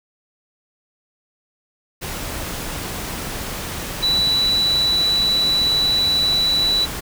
sine tone in noise, 3951 Hz, B7, in tune, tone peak -15 dBFS, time 4.02-6.86 s, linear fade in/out 20 ms, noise pink, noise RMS -28 dBFS, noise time 2.01-7.01 s, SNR +10 dB, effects none

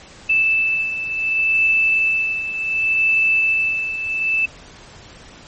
sine beating tone pair, 2637 / 2637.68 Hz, E7 / E7, 0 / 0 cents, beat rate 0.68 Hz, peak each -16 / -22 dBFS, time 0.29-4.46 s, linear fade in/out 10 ms, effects pink hiss -42 dBFS RMS until 5.47 s + MP3 32 kbps

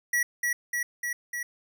square tone with echo, 1930 Hz, B6, 40 cents flat, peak -23 dBFS, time 0.13-0.23 s, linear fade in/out 5 ms, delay 300 ms, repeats 4, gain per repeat -2 dB, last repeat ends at 1.43 s, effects none

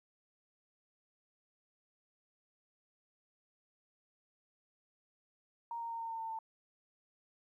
sine tone with pitch steps, 932.3 / 925.9 / 919.5 / 913.1 / 906.8 / 900.5 / 894.3 Hz, A#5 / A#5 / A#5 / A#5 / A#5 / A5 / A5, 0 / -12 / -24 / -36 / -48 / +40 / +28 cents, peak -38 dBFS, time 5.71-6.389 s, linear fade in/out 2 ms, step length 97 ms, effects 13-bit

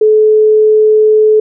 sine tone, 430.5 Hz, A4, 38 cents flat, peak -4 dBFS, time 0.01-1.4 s, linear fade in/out 5 ms, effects none

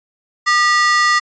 45% pulse ring-modulated tone, 1575 Hz, G6, 8 cents sharp, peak -8 dBFS, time 0.46-1.2 s, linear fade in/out 20 ms, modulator 365 Hz, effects resampled to 16000 Hz

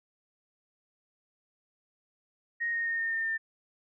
sine tone with pitch steps, 1868 / 1854 / 1840.2 / 1826.4 / 1812.7 / 1799.2 Hz, A#6 / A#6 / A#6 / A#6 / A#6 / A6, +3 / -10 / -23 / -36 / -49 / +38 cents, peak -28 dBFS, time 2.6-3.38 s, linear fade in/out 20 ms, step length 130 ms, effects none

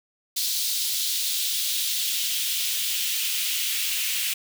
white noise with high-pass filter sweep, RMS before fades -26 dBFS, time 0.36-4.34 s, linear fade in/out 10 ms, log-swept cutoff 4000 to 2600 Hz, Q 2.2, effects none

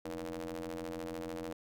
sawtooth ring-modulated tone, 86.5 Hz, F2, 16 cents flat, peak -32 dBFS, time 0.05-1.53 s, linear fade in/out 5 ms, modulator 396 Hz, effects none

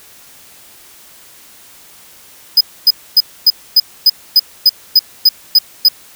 square tone bursts, 5000 Hz, D#8, 8 cents sharp, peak -4 dBFS, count 12, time 2.57-5.886 s, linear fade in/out 5 ms, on 38 ms, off 260 ms, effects white hiss -41 dBFS RMS until 6.15 s

